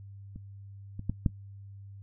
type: clicks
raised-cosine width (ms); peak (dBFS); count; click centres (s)
5; -29 / -26 / -17 / -12; 4; 0.36 / 0.994 / 1.096 / 1.262
effects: noise-tail reverb RT60 0.1 s tail -18 dB re dry + added 99 Hz sine -44 dBFS peak until 2.02 s